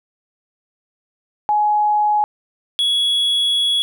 sine / triangle tone pair in turn, 840 / 3360 Hz, G#5 / G#7, +19 / +19 cents, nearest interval 2 octaves, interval 2400 cents, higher second, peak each -13 dBFS, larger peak neither, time 1.49-2.24 / 2.79-3.82 s, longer second, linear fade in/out 0 ms, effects none

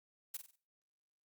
blue noise with echo, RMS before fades -41 dBFS, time 0.34-0.37 s, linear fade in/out 5 ms, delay 47 ms, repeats 4, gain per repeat -8 dB, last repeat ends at 0.558 s, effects noise-tail reverb RT60 0.4 s tail -20 dB re dry + Opus 48 kbps

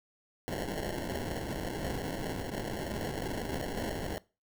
blue noise with sample-and-hold, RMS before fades -36 dBFS, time 0.48-4.18 s, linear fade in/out 0 ms, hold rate 1225 Hz, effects noise-tail reverb RT60 0.3 s tail -21 dB re dry

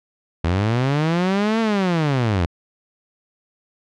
sawtooth linear two-way sweep, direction up then down, 79.5 to 228.9 to 79.5 Hz, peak -13 dBFS, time 0.44-2.46 s, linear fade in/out 5 ms, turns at 1.6 s, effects low-pass 4000 Hz 12 dB/octave

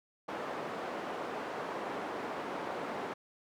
white band-pass noise, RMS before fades -39 dBFS, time 0.28-3.14 s, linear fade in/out 10 ms, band 260 to 910 Hz, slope 12 dB/octave, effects none

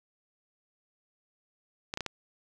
clicks, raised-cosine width 0.2 ms, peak -16 dBFS, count 4, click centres 1.939 / 1.974 / 2.007 / 2.063 s, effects none

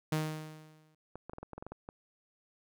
sawtooth tone with exponential decay, 155.56 Hz, D#3, in tune, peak -24 dBFS, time 0.12-0.95 s, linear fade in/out 5 ms, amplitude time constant 180 ms
clicks, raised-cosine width 1 ms, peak -29 dBFS, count 11, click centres 1.156 / 1.296 / 1.334 / 1.384 / 1.43 / 1.533 / 1.58 / 1.625 / 1.666 / 1.72 / 1.889 s
effects none

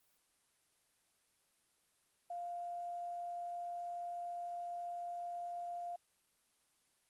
sine tone with quantisation, 698.5 Hz, F5, in tune, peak -40 dBFS, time 2.3-5.96 s, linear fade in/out 5 ms, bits 11, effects white hiss -75 dBFS RMS until 7.09 s + Opus 24 kbps

